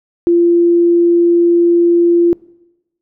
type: tone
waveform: sine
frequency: 343.7 Hz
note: F4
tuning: 28 cents flat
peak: -7 dBFS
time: 0.27-2.33 s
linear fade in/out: 0 ms
effects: noise-tail reverb RT60 1.0 s tail -23 dB re dry